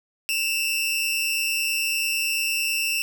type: tone pair together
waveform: sawtooth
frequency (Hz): 2637 / 2786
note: E7 / F7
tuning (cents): 0 / -5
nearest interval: minor second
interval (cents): 95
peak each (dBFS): -21 / -23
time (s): 0.29-3.02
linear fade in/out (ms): 0
effects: none